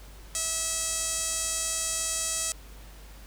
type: tone with band-pass filter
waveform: sawtooth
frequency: 649 Hz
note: E5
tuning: 27 cents flat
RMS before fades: -30 dBFS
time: 0.35-2.52 s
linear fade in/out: 0 ms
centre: 7900 Hz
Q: 2.7
effects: added 50 Hz sine -45 dBFS peak until 3.26 s + pink hiss -52 dBFS RMS until 3.26 s